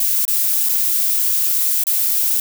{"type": "noise with dropouts", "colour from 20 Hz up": "violet", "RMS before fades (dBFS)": -17, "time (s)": [0, 2.4], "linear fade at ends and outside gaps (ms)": 2, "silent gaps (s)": [[0.252, 0.279], [0.688, 0.692], [1.838, 1.868]], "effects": []}